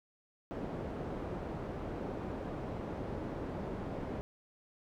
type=low-pass noise; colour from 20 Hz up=white; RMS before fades=-40 dBFS; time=0.51-4.21 s; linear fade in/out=0 ms; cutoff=490 Hz; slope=12 dB/octave; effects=none